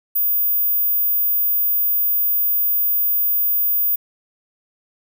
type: tone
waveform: sine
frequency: 14900 Hz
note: A#9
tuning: 2 cents flat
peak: -15 dBFS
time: 0.15-3.96 s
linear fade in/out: 10 ms
effects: none